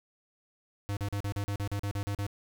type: tone bursts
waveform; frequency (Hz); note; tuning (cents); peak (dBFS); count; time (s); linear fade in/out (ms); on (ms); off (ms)
square; 101.1; G#2; -46; -31; 12; 0.89-2.266; 0; 78; 40
effects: none